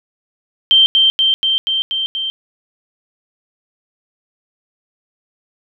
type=tone with echo; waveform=sine; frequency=3136 Hz; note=G7; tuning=in tune; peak=-6 dBFS; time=0.71-0.86 s; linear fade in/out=0 ms; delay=240 ms; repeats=6; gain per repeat=-2 dB; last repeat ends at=2.3 s; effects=none